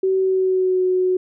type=tone with pitch glide; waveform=sine; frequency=380 to 368.5 Hz; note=F#4 to F#4; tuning=+46 to -7 cents; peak=-15 dBFS; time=0.03-1.17 s; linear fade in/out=5 ms; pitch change=-53 cents; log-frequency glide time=0.18-0.84 s; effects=none